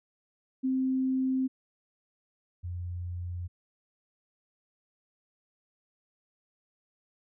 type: tone pair in turn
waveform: sine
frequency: 261.3 / 88.16 Hz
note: C4 / F2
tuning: -2 / +17 cents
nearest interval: octave + perfect fifth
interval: 1881 cents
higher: first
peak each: -25 / -33 dBFS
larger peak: first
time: 0.63-1.48 / 2.63-3.48 s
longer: neither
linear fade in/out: 20 ms
effects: none